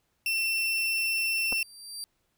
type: tone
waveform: 35% pulse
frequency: 2695 Hz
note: E7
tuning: 38 cents sharp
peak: -24 dBFS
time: 0.26-1.63 s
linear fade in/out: 2 ms
type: tone with exponential growth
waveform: 25% pulse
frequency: 4699 Hz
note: D8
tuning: in tune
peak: -29 dBFS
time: 1.16-2.04 s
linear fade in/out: 0 ms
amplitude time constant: 190 ms
type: clicks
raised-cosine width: 1 ms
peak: -23 dBFS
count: 2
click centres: 1.524 / 1.528 s
effects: pink hiss -74 dBFS RMS until 2.37 s